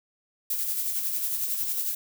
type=noise with tremolo; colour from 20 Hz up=violet; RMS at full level=-27 dBFS; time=0.5-1.95 s; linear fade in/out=5 ms; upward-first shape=sine; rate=11 Hz; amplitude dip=40%; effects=none